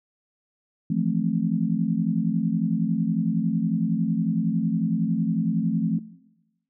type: chord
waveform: sine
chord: F major seventh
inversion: third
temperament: just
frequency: 163.7 / 174.61 / 218.3 / 261.9 Hz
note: E3 / F3 / A3 / C4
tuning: -12 / 0 / -13 / +2 cents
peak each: -28 / -25 / -25 / -29 dBFS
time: 0.9-5.99 s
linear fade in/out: 5 ms
effects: noise-tail reverb RT60 1.0 s tail -19 dB re dry